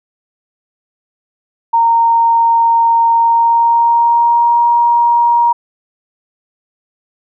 sine tone with pitch glide, 924 to 945.1 Hz, A#5 to A#5, -16 to +24 cents, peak -7 dBFS, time 1.73-5.53 s, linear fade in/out 10 ms, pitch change +40 cents, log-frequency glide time 3.13-4.65 s, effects none

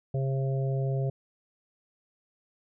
harmonic tone, 134.4 Hz, C3, 47 cents sharp, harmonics 1 / 3 / 4 / 5, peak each -26 / -36 / -38 / -40 dBFS, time 0.14-1.1 s, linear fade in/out 5 ms, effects none

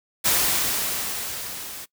white noise with level ramp, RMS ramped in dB -19 to -37 dBFS, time 0.24-1.86 s, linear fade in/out 20 ms, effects noise-tail reverb RT60 0.1 s tail -22 dB re dry

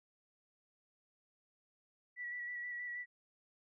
sine tone with vibrato, 1947 Hz, B6, 25 cents flat, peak -40 dBFS, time 2.16-3.06 s, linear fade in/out 50 ms, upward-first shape square, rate 6.3 Hz, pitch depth 18 cents each way, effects none

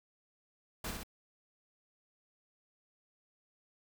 pink noise with echo, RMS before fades -39 dBFS, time 0.84-0.91 s, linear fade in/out 5 ms, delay 62 ms, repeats 2, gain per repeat -3 dB, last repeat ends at 1.034 s, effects none

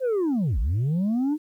sine linear two-way sweep, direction down then up, 539 to 46.02 to 313.2 Hz, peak -18 dBFS, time 0-1.38 s, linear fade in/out 50 ms, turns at 0.59 s, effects tanh soft clip ceiling -20 dBFS + 10-bit

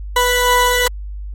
20% pulse tone pair together, 492.8 / 987.8 Hz, B4 / B5, -4 / 0 cents, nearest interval octave, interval 1204 cents, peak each -10 dBFS, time 0.16-0.88 s, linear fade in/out 5 ms, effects added 50 Hz sine -25 dBFS peak until 1.34 s + AAC 48 kbps

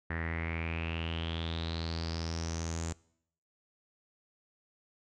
sawtooth tone with low-pass filter sweep, 82.41 Hz, E2, in tune, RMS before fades -36 dBFS, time 0.1-2.93 s, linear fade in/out 5 ms, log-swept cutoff 1800 to 7300 Hz, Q 7.8, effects noise-tail reverb RT60 0.7 s tail -23 dB re dry

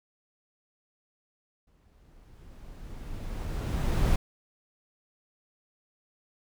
brown noise with exponential growth, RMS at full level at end -22 dBFS, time 1.67-4.16 s, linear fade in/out 5 ms, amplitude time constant 540 ms, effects none

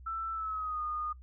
sine tone with pitch glide, 1330 to 1226.7 Hz, E6 to D#6, +15 to -25 cents, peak -33 dBFS, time 0.06-1.13 s, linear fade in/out 10 ms, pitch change -140 cents, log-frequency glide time 0.32-0.82 s, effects noise-tail reverb RT60 0.1 s tail -17 dB re dry + added 63 Hz sine -48 dBFS peak until 1.22 s

